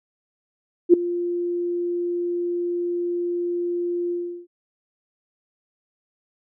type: tone with ADSR envelope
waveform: sine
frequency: 349.2 Hz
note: F4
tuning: in tune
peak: -5 dBFS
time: 0.89-4.47 s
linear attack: 46 ms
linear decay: 5 ms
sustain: -17 dB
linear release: 360 ms
effects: none